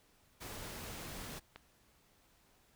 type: noise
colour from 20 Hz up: pink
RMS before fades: -46 dBFS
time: 0.4-1.4 s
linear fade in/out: 20 ms
type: click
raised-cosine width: 0.3 ms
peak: -32 dBFS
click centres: 1.56 s
effects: pink hiss -69 dBFS RMS until 2.75 s